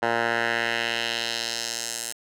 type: tone with band-pass filter sweep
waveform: 10% pulse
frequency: 116.54 Hz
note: A#2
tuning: in tune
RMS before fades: -27 dBFS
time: 0.02-2.13 s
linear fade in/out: 10 ms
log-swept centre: 1100 to 8900 Hz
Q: 1.5
effects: none